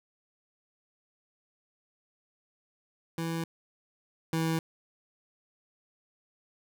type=tone pair in turn; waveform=25% pulse; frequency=165 / 162.45 Hz; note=E3 / E3; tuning=+2 / -25 cents; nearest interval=unison; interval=27 cents; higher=first; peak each=-27 / -23 dBFS; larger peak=second; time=3.18-3.44 / 4.33-4.59 s; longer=neither; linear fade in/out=2 ms; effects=none